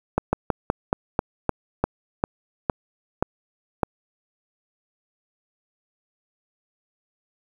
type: slowing click train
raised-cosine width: 1 ms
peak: -5 dBFS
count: 12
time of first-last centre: 0.18-3.832 s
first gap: 150 ms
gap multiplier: 1.15
effects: 7-bit